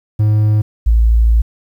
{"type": "tone pair in turn", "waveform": ["triangle", "sine"], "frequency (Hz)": [106.6, 56.36], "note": ["G#2", "A1"], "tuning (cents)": [46, 42], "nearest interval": "major seventh", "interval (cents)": 1104, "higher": "first", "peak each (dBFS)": -7, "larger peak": "neither", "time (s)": [[0.19, 0.62], [0.86, 1.42]], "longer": "second", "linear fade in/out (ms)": 10, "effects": ["8-bit"]}